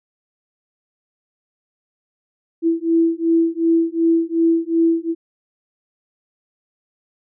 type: beating tone pair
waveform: sine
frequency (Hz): 329.6 / 332.3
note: E4 / E4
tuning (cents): 0 / +14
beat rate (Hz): 2.7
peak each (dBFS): -17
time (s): 2.62-5.15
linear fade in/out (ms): 50
effects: none